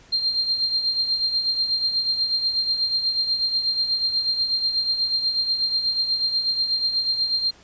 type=tone with tremolo; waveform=sine; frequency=4186 Hz; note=C8; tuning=in tune; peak=-17 dBFS; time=0.12-7.51 s; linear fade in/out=10 ms; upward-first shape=triangle; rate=8.2 Hz; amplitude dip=65%; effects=pink hiss -51 dBFS RMS until 7.63 s + resampled to 16000 Hz